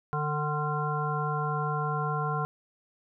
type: harmonic tone with a mistuned harmonic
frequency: 149.6 Hz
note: D3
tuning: 32 cents sharp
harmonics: 1 / 3 / 5 / 7 / 9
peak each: -30 / -36 / -35 / -33 / -35 dBFS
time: 0.13-2.45 s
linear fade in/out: 0 ms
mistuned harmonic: 9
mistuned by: +35 cents
effects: none